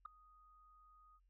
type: tone with ADSR envelope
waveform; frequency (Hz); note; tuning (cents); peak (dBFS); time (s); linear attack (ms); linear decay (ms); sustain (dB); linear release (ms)
sine; 1244.5; D#6; 0; -40; 0.05-1.2; 8; 3; -24; 46
effects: tanh soft clip ceiling -36 dBFS + added 45 Hz sine -70 dBFS peak until 1.29 s